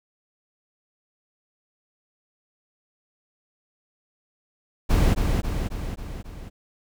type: noise with echo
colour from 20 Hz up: brown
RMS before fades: -18 dBFS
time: 4.89-5.15 s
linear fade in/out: 20 ms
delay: 270 ms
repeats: 5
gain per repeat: -4 dB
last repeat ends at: 6.5 s
effects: none